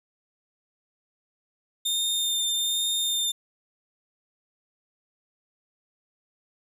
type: tone with vibrato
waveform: sawtooth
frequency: 3628 Hz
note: A#7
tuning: 48 cents flat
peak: -21 dBFS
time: 1.85-3.32 s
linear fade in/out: 10 ms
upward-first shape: sine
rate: 1.2 Hz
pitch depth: 12 cents each way
effects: none